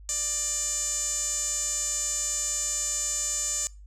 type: tone with band-pass filter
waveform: sawtooth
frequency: 593 Hz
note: D5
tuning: 17 cents sharp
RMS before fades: -29 dBFS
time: 0.09-3.67 s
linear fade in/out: 0 ms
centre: 7100 Hz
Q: 9.4
effects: noise-tail reverb RT60 0.3 s tail -24 dB re dry + added 50 Hz sine -44 dBFS peak until 3.86 s